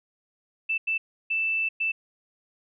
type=tone bursts at uneven times; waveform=sine; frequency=2649 Hz; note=E7; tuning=8 cents sharp; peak=-23 dBFS; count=4; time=0.69-0.78 / 0.87-0.98 / 1.3-1.69 / 1.8-1.92 s; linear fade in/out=10 ms; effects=none